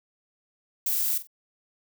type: noise with echo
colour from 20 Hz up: violet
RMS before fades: -26 dBFS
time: 0.86-1.18 s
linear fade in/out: 5 ms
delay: 46 ms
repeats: 2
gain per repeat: -13 dB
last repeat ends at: 1.272 s
effects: none